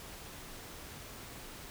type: silence
effects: pink hiss -48 dBFS RMS until 1.7 s